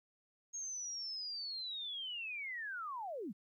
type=linear sweep; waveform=sine; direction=down; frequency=6570 to 160.9 Hz; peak=-40 dBFS; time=0.53-3.33 s; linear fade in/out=20 ms; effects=13-bit